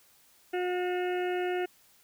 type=harmonic tone with a mistuned harmonic; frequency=360.4 Hz; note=F#4; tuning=45 cents flat; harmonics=1 / 2 / 4 / 5 / 6 / 7 / 8; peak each=-29 / -35 / -41 / -43 / -45 / -46 / -47 dBFS; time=0.53-1.66 s; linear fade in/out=10 ms; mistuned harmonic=7; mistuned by=+39 cents; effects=white hiss -62 dBFS RMS until 2.03 s